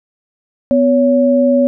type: tone pair together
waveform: sine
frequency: 250.3 / 562 Hz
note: B3 / C#5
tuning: +23 / +24 cents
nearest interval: octave + major second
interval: 1401 cents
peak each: -11 dBFS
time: 0.71-1.67 s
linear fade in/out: 0 ms
effects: none